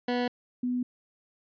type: tone pair in turn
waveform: 20% pulse / sine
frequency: 245.2 / 247.9 Hz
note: B3 / B3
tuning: -12 / +7 cents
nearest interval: unison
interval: 19 cents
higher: second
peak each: -21 / -26 dBFS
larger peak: first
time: 0.08-0.28 / 0.63-0.83 s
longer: neither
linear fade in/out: 5 ms
effects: resampled to 11025 Hz